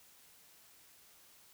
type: silence
effects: white hiss -62 dBFS RMS until 1.53 s